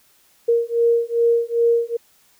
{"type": "beating tone pair", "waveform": "sine", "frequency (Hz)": [466.2, 468.7], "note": ["A#4", "A#4"], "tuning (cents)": [0, 9], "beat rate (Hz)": 2.5, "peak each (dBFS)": -18, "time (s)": [0.48, 1.97], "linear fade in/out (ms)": 10, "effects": ["white hiss -57 dBFS RMS until 2.39 s"]}